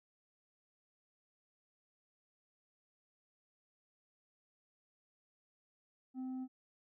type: tone with tanh clipping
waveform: sine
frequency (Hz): 258.3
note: C4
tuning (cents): -22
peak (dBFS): -40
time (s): 6.14-6.48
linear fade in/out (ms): 50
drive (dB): 4
effects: none